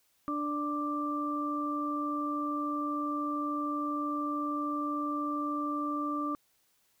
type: harmonic tone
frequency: 294.5 Hz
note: D4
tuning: 5 cents sharp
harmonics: 1 / 2 / 4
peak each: -33 / -43 / -33 dBFS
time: 0.28-6.35 s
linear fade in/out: 0 ms
effects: white hiss -71 dBFS RMS until 7 s